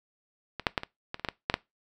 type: clicks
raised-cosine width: 0.3 ms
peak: -18 / -6 / -9 / -19 / -17 / -26 / -13 / -13 / -8 / -7 dBFS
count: 10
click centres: 0.597 / 0.668 / 0.778 / 0.834 / 1.144 / 1.196 / 1.248 / 1.287 / 1.499 / 1.541 s
effects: noise-tail reverb RT60 0.2 s tail -21 dB re dry